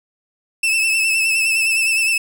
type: tone with vibrato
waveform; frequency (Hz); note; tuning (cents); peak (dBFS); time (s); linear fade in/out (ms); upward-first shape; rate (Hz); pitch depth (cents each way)
40% pulse; 2637; E7; 0; -14; 0.63-2.18; 5; triangle; 9.7; 50
effects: none